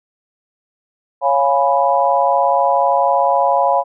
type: chord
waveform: sine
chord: C# dominant seventh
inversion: none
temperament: equal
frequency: 554.4 / 698.5 / 830.6 / 987.8 Hz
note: C#5 / E#5 / G#5 / B5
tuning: 0 / 0 / 0 / 0 cents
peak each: -17 dBFS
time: 1.21-3.84 s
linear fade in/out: 50 ms
effects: none